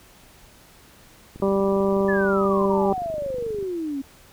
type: click train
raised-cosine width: 3 ms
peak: -26 dBFS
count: 57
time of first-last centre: 1.36-3.627 s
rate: 24.7 Hz
type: harmonic tone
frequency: 196 Hz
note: G3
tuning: in tune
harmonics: 1 / 2 / 3 / 4 / 5 / 6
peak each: -23 / -21 / -25 / -36 / -31 / -34 dBFS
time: 1.42-2.93 s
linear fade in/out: 2 ms
type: exponential sweep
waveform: sine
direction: down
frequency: 1760 to 265.2 Hz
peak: -25 dBFS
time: 2.08-4.02 s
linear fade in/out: 10 ms
effects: pink hiss -51 dBFS RMS until 4.32 s